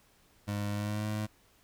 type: tone with pitch glide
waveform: 25% pulse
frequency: 102.8 to 106.55 Hz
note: G#2 to G#2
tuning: -17 to +45 cents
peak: -28 dBFS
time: 0.47-1.27 s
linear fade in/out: 20 ms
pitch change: +62 cents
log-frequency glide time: 0.72-1.07 s
effects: pink hiss -65 dBFS RMS until 1.63 s